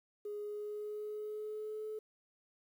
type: tone with pitch glide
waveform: sine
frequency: 415.3 to 431.2 Hz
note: G#4 to A4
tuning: 0 to -35 cents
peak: -38 dBFS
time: 0.25-1.99 s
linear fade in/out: 5 ms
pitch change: +65 cents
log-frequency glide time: 0.38-1.87 s
effects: tanh soft clip ceiling -34 dBFS + 11-bit